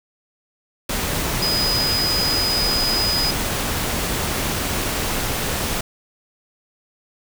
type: tone in noise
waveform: sine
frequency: 4978 Hz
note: D#8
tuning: in tune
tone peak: -19 dBFS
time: 1.42-3.31 s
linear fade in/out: 5 ms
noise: pink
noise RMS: -23 dBFS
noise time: 0.89-5.81 s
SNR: +1 dB
effects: none